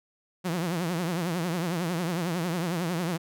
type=tone with vibrato; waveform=sawtooth; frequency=172.1 Hz; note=F3; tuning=25 cents flat; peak=-23 dBFS; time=0.44-3.18 s; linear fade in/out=20 ms; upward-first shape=triangle; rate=11 Hz; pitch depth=160 cents each way; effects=none